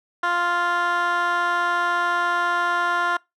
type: tone with band-pass filter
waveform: 15% pulse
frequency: 349.2 Hz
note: F4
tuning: in tune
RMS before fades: -22 dBFS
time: 0.23-3.17 s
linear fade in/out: 5 ms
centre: 1400 Hz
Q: 1.8
effects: noise-tail reverb RT60 0.2 s tail -24 dB re dry